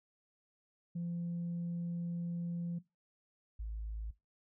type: tone pair in turn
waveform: sine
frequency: 171.8 / 54.11 Hz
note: F3 / A1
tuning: -28 / -28 cents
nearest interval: octave + minor sixth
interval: 2000 cents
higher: first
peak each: -34 / -37 dBFS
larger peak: first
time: 0.95-2.79 / 3.59-4.11 s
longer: first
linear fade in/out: 10 ms
effects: noise-tail reverb RT60 0.2 s tail -18 dB re dry + tanh soft clip ceiling -33 dBFS